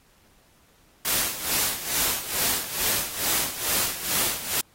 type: noise with tremolo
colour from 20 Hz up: white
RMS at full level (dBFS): -23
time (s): 1.05-4.61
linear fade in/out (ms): 2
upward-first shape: sine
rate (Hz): 2.3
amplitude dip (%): 75
effects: pink hiss -60 dBFS RMS until 4.74 s + AAC 48 kbps